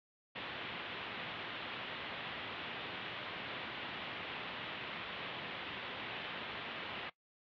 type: low-pass noise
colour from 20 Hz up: white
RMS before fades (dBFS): -44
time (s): 0.35-7.1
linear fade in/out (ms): 10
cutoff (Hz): 3500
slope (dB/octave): 48
effects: noise-tail reverb RT60 0.1 s tail -19 dB re dry + high-pass 100 Hz 12 dB/octave